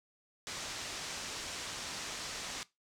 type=low-pass noise; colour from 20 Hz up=white; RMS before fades=-42 dBFS; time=0.47-2.63 s; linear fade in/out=0 ms; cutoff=7100 Hz; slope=24 dB/octave; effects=noise-tail reverb RT60 0.2 s tail -19 dB re dry